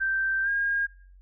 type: tone with pitch glide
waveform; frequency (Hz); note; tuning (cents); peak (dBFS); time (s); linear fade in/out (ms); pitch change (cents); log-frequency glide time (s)
sine; 1564 to 1622; G6 to G#6; -4 to -41; -23; 0-0.87; 20; +63; 0.43-0.49
effects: noise-tail reverb RT60 0.5 s tail -24 dB re dry + added 46 Hz sine -49 dBFS peak until 1.21 s